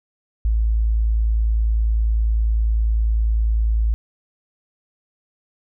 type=tone; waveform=sine; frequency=55 Hz; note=A1; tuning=in tune; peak=-15 dBFS; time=0.45-3.94 s; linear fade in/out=0 ms; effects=none